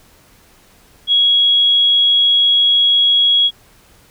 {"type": "tone", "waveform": "sine", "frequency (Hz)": 3322, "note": "G#7", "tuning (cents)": 0, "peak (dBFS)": -9, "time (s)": [1.07, 3.51], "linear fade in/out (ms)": 50, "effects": ["pink hiss -49 dBFS RMS until 4.1 s"]}